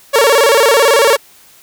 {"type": "tone with vibrato", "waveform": "sawtooth", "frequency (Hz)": 506, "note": "B4", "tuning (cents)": 42, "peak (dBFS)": -3, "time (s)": [0.13, 1.17], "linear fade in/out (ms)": 20, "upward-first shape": "square", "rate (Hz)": 18, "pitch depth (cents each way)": 180, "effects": ["white hiss -44 dBFS RMS until 1.62 s"]}